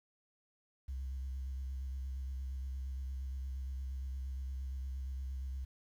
sine tone with vibrato, 66 Hz, C2, 16 cents sharp, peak -36 dBFS, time 0.88-5.65 s, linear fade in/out 10 ms, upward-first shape square, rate 8.6 Hz, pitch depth 28 cents each way, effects tanh soft clip ceiling -35 dBFS + 11-bit

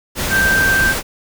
sine tone in noise, 1568 Hz, G6, in tune, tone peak -12 dBFS, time 0.29-0.95 s, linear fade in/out 50 ms, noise pink, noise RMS -20 dBFS, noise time 0.15-1.03 s, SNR +5 dB, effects none

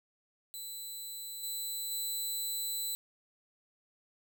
10% pulse tone with level steps, 4000 Hz, B7, 21 cents sharp, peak -33 / -28 / -26 dBFS, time 0.54-2.95 s, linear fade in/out 0 ms, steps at 1.43 / 1.91 s, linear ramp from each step 5 ms, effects none

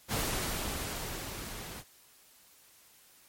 pink noise with level ramp, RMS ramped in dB -31 to -44 dBFS, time 0.08-1.84 s, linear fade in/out 50 ms, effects white hiss -60 dBFS RMS until 3.28 s + MP3 64 kbps

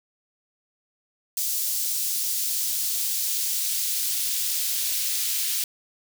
white noise with high-pass filter sweep, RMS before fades -26 dBFS, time 1.37-5.64 s, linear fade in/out 2 ms, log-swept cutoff 5400 to 3100 Hz, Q 0.86, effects none

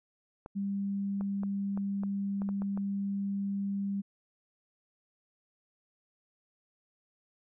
clicks, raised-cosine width 1 ms, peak -29 dBFS, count 9, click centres 0.461 / 1.21 / 1.434 / 1.775 / 2.035 / 2.419 / 2.49 / 2.62 / 2.775 s
sine tone, 198.6 Hz, G3, 23 cents sharp, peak -30 dBFS, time 0.55-4.02 s, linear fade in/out 20 ms
effects none

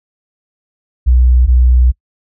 sine tone pair in turn, 62 / 62 Hz, B1 / B1, +7 / +7 cents, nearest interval unison, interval 0 cents, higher neither, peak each -5 dBFS, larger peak neither, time 1.06-1.47 / 1.47-1.92 s, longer second, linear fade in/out 20 ms, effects noise-tail reverb RT60 0.1 s tail -26 dB re dry

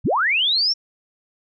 sine linear sweep, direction up, 33.75 to 5588 Hz, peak -16 dBFS, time 0.04-0.74 s, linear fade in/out 20 ms, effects none

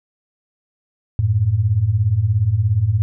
sine beating tone pair, 92.5 / 109.5 Hz, F#2 / A2, 0 / -8 cents, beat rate 17 Hz, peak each -19 / -15 dBFS, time 1.19-3.02 s, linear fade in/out 0 ms, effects none

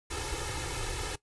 pink noise with comb filter, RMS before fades -35 dBFS, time 0.1-1.16 s, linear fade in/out 10 ms, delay 2.3 ms, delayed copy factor +1, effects noise-tail reverb RT60 0.1 s tail -18 dB re dry + resampled to 24000 Hz

